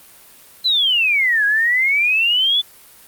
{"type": "exponential two-way sweep", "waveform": "sine", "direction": "down then up", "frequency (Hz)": [4114, 1635, 3505], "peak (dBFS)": -13, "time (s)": [0.64, 2.62], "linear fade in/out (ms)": 20, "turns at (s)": 1.45, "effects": ["white hiss -45 dBFS RMS until 3.07 s", "Opus 32 kbps"]}